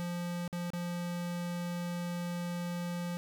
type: tone with dropouts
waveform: square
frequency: 174.5 Hz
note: F3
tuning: 1 cent flat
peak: -35 dBFS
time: 0-3.17 s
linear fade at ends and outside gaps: 0 ms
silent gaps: 0.478-0.528 / 0.703-0.734 s
effects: 12-bit